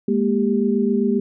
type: tone cluster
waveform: sine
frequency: 207.5 / 235.1 / 396.3 Hz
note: G#3 / A#3 / G4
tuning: -1 / +15 / +19 cents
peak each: -20 / -20 / -21 dBFS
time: 0.08-1.2 s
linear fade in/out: 5 ms
effects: none